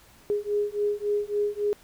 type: beating tone pair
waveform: sine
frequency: 411.6 / 415.2 Hz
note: G#4 / G#4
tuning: -16 / 0 cents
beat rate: 3.6 Hz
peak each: -27 dBFS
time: 0.3-1.73 s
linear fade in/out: 0 ms
effects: pink hiss -55 dBFS RMS until 1.83 s